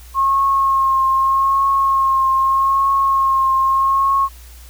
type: tone with vibrato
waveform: sine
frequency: 1079 Hz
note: C#6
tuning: 47 cents flat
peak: -12 dBFS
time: 0.14-4.29 s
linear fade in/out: 50 ms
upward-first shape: triangle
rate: 0.81 Hz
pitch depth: 26 cents each way
effects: added 60 Hz sine -37 dBFS peak until 4.69 s + white hiss -45 dBFS RMS until 4.69 s